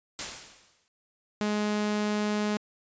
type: noise with exponential decay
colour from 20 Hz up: white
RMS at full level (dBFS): -31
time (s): 0.19-0.88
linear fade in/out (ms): 0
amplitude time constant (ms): 150
type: tone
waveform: sawtooth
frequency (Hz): 209.7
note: G#3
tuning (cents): +17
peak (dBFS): -22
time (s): 1.41-2.57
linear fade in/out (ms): 0
effects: resampled to 16000 Hz